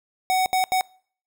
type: tone bursts at uneven times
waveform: square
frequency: 747 Hz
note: F#5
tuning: 16 cents sharp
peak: -19 dBFS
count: 3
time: 0.3-0.46 / 0.53-0.64 / 0.72-0.81 s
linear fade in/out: 0 ms
effects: noise-tail reverb RT60 0.5 s tail -24 dB re dry